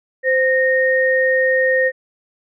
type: tone pair together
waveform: sine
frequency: 519 / 1850.8 Hz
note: C5 / A#6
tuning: -14 / -13 cents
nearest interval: octave + minor seventh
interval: 2201 cents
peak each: -15 / -16 dBFS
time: 0.23-1.92 s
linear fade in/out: 50 ms
effects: none